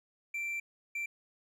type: tone bursts at uneven times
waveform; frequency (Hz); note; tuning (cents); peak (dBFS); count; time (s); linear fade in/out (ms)
triangle; 2349; D7; 0; -32; 2; 0.34-0.6 / 0.95-1.06; 5
effects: none